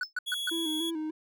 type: tone bursts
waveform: triangle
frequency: 1480 Hz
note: F#6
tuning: in tune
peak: -26 dBFS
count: 4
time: 0.01-0.496 s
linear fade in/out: 2 ms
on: 24 ms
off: 130 ms
type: tone with exponential decay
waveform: triangle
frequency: 5250 Hz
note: E8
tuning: 8 cents flat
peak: -32 dBFS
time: 0.03-0.13 s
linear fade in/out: 2 ms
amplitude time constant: 21 ms
type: tone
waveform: 45% pulse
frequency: 3355 Hz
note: G#7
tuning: 17 cents sharp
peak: -32 dBFS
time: 0.26-0.91 s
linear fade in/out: 20 ms
type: tone with vibrato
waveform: triangle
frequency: 321 Hz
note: E4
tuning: 46 cents flat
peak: -29 dBFS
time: 0.51-1.11 s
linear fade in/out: 10 ms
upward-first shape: square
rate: 3.4 Hz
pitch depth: 57 cents each way
effects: none